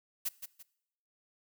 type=noise with echo; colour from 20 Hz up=blue; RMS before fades=-33 dBFS; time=0.25-0.29 s; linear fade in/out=10 ms; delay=170 ms; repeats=2; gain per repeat=-9 dB; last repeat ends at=0.63 s; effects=noise-tail reverb RT60 0.8 s tail -21 dB re dry